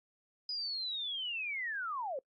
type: linear sweep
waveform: sine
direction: down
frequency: 4994 to 496.1 Hz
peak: -35 dBFS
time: 0.49-2.19 s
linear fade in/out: 2 ms
effects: noise-tail reverb RT60 0.1 s tail -25 dB re dry + AAC 64 kbps